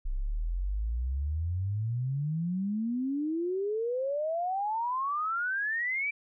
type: exponential sweep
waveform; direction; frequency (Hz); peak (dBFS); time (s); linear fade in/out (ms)
sine; up; 30.7 to 2349; -28; 0.05-6.11; 10
effects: none